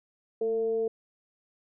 sine tone with frequency modulation, 449.7 Hz, A4, 38 cents sharp, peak -25 dBFS, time 0.41-0.88 s, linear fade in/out 5 ms, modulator 229 Hz, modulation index 0.29, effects none

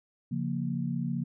sine chord, Bb minor, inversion first, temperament just, 139.85 / 174.81 / 233.1 Hz, Db3 / F3 / Bb3, +16 / +2 / 0 cents, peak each -33 dBFS, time 0.31-1.24 s, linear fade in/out 10 ms, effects none

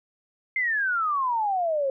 sine exponential sweep, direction down, 2115 to 526 Hz, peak -22 dBFS, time 0.56-1.9 s, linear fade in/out 2 ms, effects none

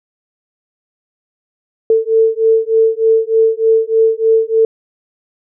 sine beating tone pair, 445.3 / 448.6 Hz, A4 / A4, +21 / +34 cents, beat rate 3.3 Hz, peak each -12 dBFS, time 1.9-4.65 s, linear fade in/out 2 ms, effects none

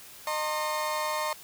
35% pulse tone cluster, 613 / 917 / 1067 Hz, D#5 / A#5 / C6, -26 / -29 / +34 cents, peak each -31 dBFS, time 0.27-1.33 s, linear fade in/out 2 ms, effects white hiss -48 dBFS RMS until 1.43 s

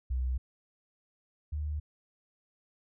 sine tone pair in turn, 63.4 / 75.07 Hz, B1 / D2, +46 / +39 cents, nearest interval minor third, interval 293 cents, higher second, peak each -28 / -31 dBFS, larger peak first, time 0.1-0.38 / 1.52-1.8 s, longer neither, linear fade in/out 10 ms, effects none

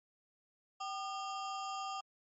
square ring-modulated tone, 992 Hz, B5, 7 cents sharp, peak -36 dBFS, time 0.8-2.01 s, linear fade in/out 10 ms, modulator 218 Hz, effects MP3 32 kbps

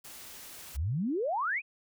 white noise, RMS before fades -47 dBFS, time 0.04-0.77 s, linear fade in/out 10 ms
sine exponential sweep, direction up, 58.27 to 2613 Hz, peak -28 dBFS, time 0.74-1.62 s, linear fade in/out 50 ms
effects none

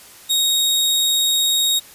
sawtooth tone, 3758 Hz, A#7, 13 cents sharp, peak -12 dBFS, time 0.29-1.8 s, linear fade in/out 20 ms, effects white hiss -43 dBFS RMS until 1.94 s + resampled to 32000 Hz

